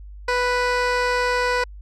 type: tone with low-pass filter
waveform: 15% pulse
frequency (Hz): 493.9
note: B4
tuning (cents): 0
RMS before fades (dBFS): -21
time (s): 0.28-1.64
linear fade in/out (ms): 5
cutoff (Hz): 5200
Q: 0.75
effects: added 50 Hz sine -36 dBFS peak until 1.81 s